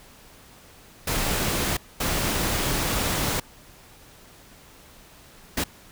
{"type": "noise bursts at uneven times", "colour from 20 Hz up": "pink", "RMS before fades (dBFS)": -25, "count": 3, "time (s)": [[1.07, 1.77], [2, 3.4], [5.57, 5.64]], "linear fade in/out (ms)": 5, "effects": ["pink hiss -50 dBFS RMS until 5.91 s"]}